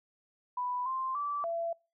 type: tone with pitch steps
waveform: sine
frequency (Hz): 990 / 1048 / 1160 / 673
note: B5 / C6 / D6 / E5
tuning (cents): +4 / +2 / -22 / +36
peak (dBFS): -31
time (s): 0.57-1.73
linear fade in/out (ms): 5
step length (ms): 290
effects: noise-tail reverb RT60 0.3 s tail -25 dB re dry